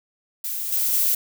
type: noise with level steps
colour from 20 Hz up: violet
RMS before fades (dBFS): -28 / -22 / -20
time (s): 0.44-1.15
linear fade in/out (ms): 5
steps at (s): 0.72 / 0.93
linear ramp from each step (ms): 5
effects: none